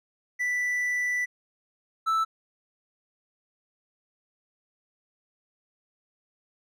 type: tone pair in turn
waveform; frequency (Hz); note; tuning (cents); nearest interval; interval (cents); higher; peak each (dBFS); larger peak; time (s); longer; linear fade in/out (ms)
triangle; 1975.5 / 1318.3; B6 / E6; 0 / 0; perfect fifth; 700; first; -23 / -20; second; 0.39-1.26 / 2.06-2.25; first; 20
effects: none